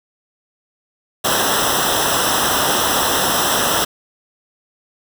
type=noise with comb filter; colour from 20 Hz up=pink; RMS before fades=-17 dBFS; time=1.24-3.85 s; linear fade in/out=10 ms; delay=0.44 ms; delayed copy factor=-0.95; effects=none